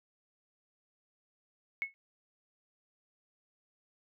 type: tone with exponential decay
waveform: sine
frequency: 2193 Hz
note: C#7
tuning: 19 cents flat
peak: -27 dBFS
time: 1.82-1.94 s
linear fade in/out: 0 ms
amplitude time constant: 24 ms
effects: none